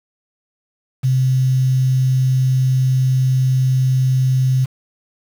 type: tone with quantisation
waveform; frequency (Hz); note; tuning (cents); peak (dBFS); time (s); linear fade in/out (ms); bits
sine; 130; C3; -11; -12; 1.03-4.66; 20; 6
effects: none